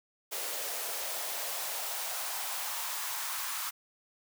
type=noise with high-pass filter sweep; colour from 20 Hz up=white; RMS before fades=-36 dBFS; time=0.31-3.71 s; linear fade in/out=20 ms; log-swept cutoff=480 to 1100 Hz; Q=2.4; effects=none